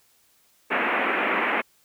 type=band-pass noise; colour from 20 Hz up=white; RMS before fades=-24 dBFS; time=0.7-1.62 s; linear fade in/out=20 ms; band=210 to 2500 Hz; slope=48 dB/octave; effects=white hiss -62 dBFS RMS until 1.84 s